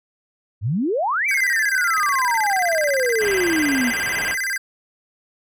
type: exponential two-way sweep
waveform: sine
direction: up then down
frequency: 91.2 to 2349 to 230.5 Hz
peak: -18 dBFS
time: 0.61-3.93 s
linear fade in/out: 50 ms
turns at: 1.27 s
type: tone with vibrato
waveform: square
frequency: 1800 Hz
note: A6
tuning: 39 cents sharp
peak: -22 dBFS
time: 1.28-4.58 s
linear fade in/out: 10 ms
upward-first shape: square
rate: 16 Hz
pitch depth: 210 cents each way
type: click train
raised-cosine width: 0.2 ms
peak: -19 dBFS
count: 33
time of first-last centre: 1.98-3.691 s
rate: 18.7 Hz
type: low-pass noise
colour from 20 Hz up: white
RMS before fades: -30 dBFS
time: 3.19-4.36 s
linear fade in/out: 50 ms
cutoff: 3200 Hz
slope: 96 dB/octave
effects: none